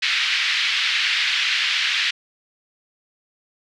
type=band-pass noise; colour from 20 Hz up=pink; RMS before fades=-21 dBFS; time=0.02-2.11 s; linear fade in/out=10 ms; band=1900 to 4100 Hz; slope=24 dB/octave; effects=none